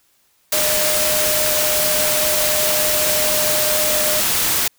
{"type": "tone in noise", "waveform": "sine", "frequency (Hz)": 610, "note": "D#5", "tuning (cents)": -34, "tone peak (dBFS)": -22, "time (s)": [0.53, 4.2], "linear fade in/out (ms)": 5, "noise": "white", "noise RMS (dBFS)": -18, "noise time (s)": [0.52, 4.68], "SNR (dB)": -7, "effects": ["white hiss -60 dBFS RMS until 4.78 s"]}